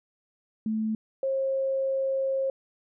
sine tone pair in turn, 218.7 / 536.6 Hz, A3 / C5, -10 / +44 cents, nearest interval octave + major third, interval 1554 cents, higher second, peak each -25 / -24 dBFS, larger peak second, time 0.66-0.95 / 1.23-2.5 s, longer second, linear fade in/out 2 ms, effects none

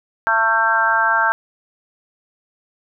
harmonic tone with a mistuned harmonic, 224.8 Hz, A3, 37 cents sharp, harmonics 3 / 4 / 5 / 6 / 7, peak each -25 / -19 / -24 / -20 / -17 dBFS, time 0.27-1.32 s, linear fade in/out 0 ms, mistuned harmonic 5, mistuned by -26 cents, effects none

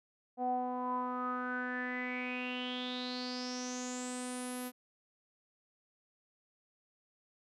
sawtooth tone with low-pass filter sweep, 250 Hz, B3, 21 cents sharp, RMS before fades -38 dBFS, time 0.37-4.72 s, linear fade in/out 50 ms, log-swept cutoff 690 to 12000 Hz, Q 9.3, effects none

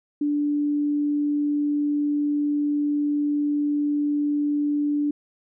sine tone, 292.6 Hz, D4, 6 cents flat, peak -20 dBFS, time 0.21-5.11 s, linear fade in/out 5 ms, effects none

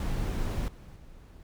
brown noise with level steps, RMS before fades -30 / -47 / -50 dBFS, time 0-1.43 s, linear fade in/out 2 ms, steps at 0.68 / 0.96 s, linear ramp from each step 2 ms, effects none

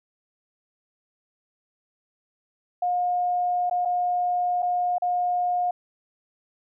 sine tone with dropouts, 715 Hz, F5, 41 cents sharp, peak -21 dBFS, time 2.82-5.71 s, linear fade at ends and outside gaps 5 ms, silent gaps 3.698-3.71 / 3.851-3.855 / 4.623-4.627 / 4.983-5.02 s, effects none

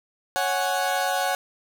30% pulse chord, C# suspended fourth, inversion none, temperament equal, 554.4 / 740 / 830.6 Hz, C#5 / F#5 / G#5, 0 / 0 / 0 cents, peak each -26 / -22 / -26 dBFS, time 0.36-1.35 s, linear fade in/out 0 ms, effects none

